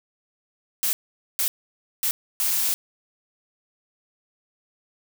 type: noise bursts at uneven times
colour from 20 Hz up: blue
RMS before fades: -23 dBFS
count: 4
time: 0.83-0.93 / 1.39-1.48 / 2.03-2.11 / 2.4-2.74 s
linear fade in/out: 0 ms
effects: none